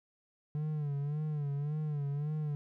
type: tone with vibrato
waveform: triangle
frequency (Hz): 147.4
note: D3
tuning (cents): +7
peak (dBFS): -30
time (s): 0.55-2.55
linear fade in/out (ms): 0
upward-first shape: sine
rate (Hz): 1.8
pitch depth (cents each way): 79
effects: none